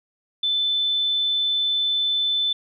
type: tone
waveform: sine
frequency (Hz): 3520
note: A7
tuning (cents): 0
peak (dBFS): -19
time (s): 0.43-2.53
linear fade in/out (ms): 5
effects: none